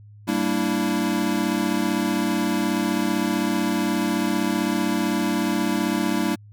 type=chord; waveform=square; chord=E half-diminished seventh; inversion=first; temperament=equal with one note detuned; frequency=196 / 231.2 / 293.7 / 329.6 Hz; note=G3 / Bb3 / D4 / E4; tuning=0 / -14 / 0 / 0 cents; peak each=-27 dBFS; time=0.27-6.36 s; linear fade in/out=20 ms; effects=added 104 Hz sine -43 dBFS peak until 6.52 s